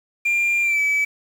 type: tone with pitch glide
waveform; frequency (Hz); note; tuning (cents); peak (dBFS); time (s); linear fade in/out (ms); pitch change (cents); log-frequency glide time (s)
sine; 2390 to 2295; D7 to D7; +30 to -40; -14; 0.25-1.05; 10; -70; 0.62-0.81
effects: tanh soft clip ceiling -16 dBFS + 7-bit